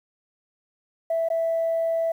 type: tone with dropouts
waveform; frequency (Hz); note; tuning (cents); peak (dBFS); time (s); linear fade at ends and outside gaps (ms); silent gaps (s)
sine; 659.3; E5; 0; -20; 1.1-2.12; 5; 1.287-1.301
effects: tanh soft clip ceiling -17 dBFS + 9-bit